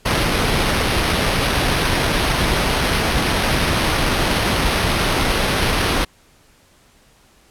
pink noise with sample-and-hold, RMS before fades -18 dBFS, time 0.05-6.05 s, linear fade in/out 10 ms, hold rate 7350 Hz, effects pink hiss -53 dBFS RMS until 7.5 s + low-pass 12000 Hz 12 dB/octave

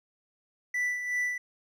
triangle tone with tremolo, 1975.5 Hz, B6, in tune, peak -24 dBFS, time 0.74-1.38 s, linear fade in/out 5 ms, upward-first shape sine, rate 2.7 Hz, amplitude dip 55%, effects none

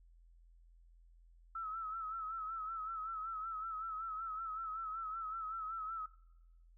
sine tone with vibrato, 1307 Hz, E6, 15 cents flat, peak -39 dBFS, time 1.55-6.06 s, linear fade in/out 5 ms, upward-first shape sine, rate 5.3 Hz, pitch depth 58 cents each way, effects noise-tail reverb RT60 1.0 s tail -22 dB re dry + added 42 Hz sine -60 dBFS peak until 6.77 s

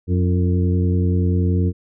harmonic tone with a mistuned harmonic, 90.5 Hz, F#2, 38 cents flat, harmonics 1 / 2 / 3 / 4 / 5, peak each -16 / -22 / -26 / -28 / -30 dBFS, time 0.07-1.73 s, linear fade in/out 50 ms, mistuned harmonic 4, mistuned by -53 cents, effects none

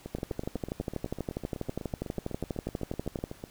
two click trains, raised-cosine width 2 ms, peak -24 / -18 dBFS, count 28 / 39, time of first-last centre 0.06-3.439 / 0.15-3.239 s, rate 7.99 / 12.3 Hz, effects pink hiss -55 dBFS RMS until 3.5 s

